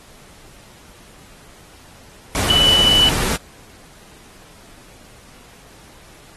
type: tone in noise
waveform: sine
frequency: 2974 Hz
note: F#7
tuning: 8 cents sharp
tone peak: -11 dBFS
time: 2.5-3.09 s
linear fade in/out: 0 ms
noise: pink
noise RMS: -21 dBFS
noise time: 2.35-3.36 s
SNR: +7 dB
effects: pink hiss -46 dBFS RMS until 6.36 s + AAC 32 kbps